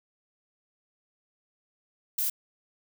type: noise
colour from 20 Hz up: violet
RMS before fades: -28 dBFS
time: 2.18-2.3 s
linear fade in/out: 5 ms
effects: none